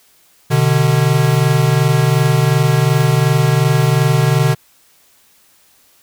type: tone pair together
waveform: square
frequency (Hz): 127.06 / 149.8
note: B2 / D3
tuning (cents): +50 / +35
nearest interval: minor third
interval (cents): 285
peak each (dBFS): -14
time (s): 0.5-4.55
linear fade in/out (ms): 20
effects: white hiss -52 dBFS RMS until 6.02 s